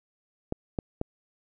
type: clicks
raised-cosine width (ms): 2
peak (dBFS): -15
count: 3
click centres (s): 0.524 / 0.788 / 1.014
effects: none